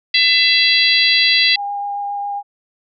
harmonic tone, 670 Hz, E5, 28 cents sharp, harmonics 3 / 4 / 5 / 6 / 7, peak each -17 / -17 / -17 / -17 / -17 dBFS, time 0.14-1.56 s, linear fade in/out 5 ms
sine tone with vibrato, 810 Hz, G#5, 43 cents flat, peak -20 dBFS, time 1.55-2.43 s, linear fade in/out 50 ms, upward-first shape sine, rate 7.3 Hz, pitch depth 9 cents each way
effects none

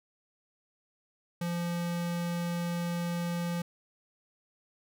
square tone, 172.5 Hz, F3, 21 cents flat, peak -31 dBFS, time 1.41-3.62 s, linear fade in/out 5 ms, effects none

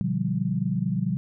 sine chord, G dominant seventh, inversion first, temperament just, 122.5 / 147 / 176.4 / 196 Hz, B2 / D3 / F3 / G3, -14 / +2 / +18 / 0 cents, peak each -30 / -30 / -27 / -28 dBFS, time 0.01-1.17 s, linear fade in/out 0 ms, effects none

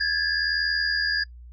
sine tone cluster, 1648 / 1729 / 4850 Hz, G#6 / A6 / D#8, -14 / -31 / -45 cents, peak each -26 dBFS, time 0-1.24 s, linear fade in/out 10 ms, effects noise-tail reverb RT60 0.1 s tail -24 dB re dry + added 60 Hz sine -41 dBFS peak until 1.52 s

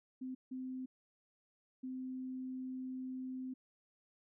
sine tone bursts at uneven times, 258 Hz, C4, 24 cents flat, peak -40 dBFS, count 3, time 0.21-0.35 / 0.51-0.86 / 1.83-3.54 s, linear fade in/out 10 ms, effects none

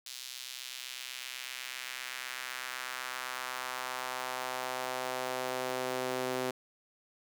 sawtooth tone with high-pass filter sweep, 127.9 Hz, C3, 39 cents flat, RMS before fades -38 dBFS, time 0.06-6.51 s, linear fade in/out 5 ms, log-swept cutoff 4100 to 370 Hz, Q 1.3, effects none

